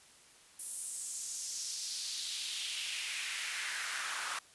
pink noise with high-pass filter sweep, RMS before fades -39 dBFS, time 0.59-4.39 s, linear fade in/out 5 ms, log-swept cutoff 10000 to 1200 Hz, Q 2.4, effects white hiss -60 dBFS RMS until 4.54 s + resampled to 24000 Hz

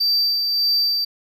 triangle tone with tremolo, 4659 Hz, D8, 15 cents flat, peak -14 dBFS, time 0-1.05 s, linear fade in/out 10 ms, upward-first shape sine, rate 1.7 Hz, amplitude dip 35%, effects none

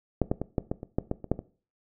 clicks, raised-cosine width 2 ms, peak -9 / -11 / -16 / -11 / -15 / -23 / -11 / -14 / -24 / -10 / -22 dBFS, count 11, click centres 0.217 / 0.315 / 0.416 / 0.582 / 0.715 / 0.831 / 0.985 / 1.114 / 1.243 / 1.316 / 1.391 s, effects noise-tail reverb RT60 0.4 s tail -18 dB re dry

